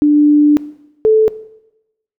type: tone pair in turn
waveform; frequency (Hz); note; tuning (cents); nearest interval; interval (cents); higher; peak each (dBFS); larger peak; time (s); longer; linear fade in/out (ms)
sine; 295.8 / 436.7; D4 / A4; +13 / -13; perfect fifth; 674; second; -6; neither; 0.02-0.57 / 1.05-1.28; first; 0
effects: noise-tail reverb RT60 0.9 s tail -18 dB re dry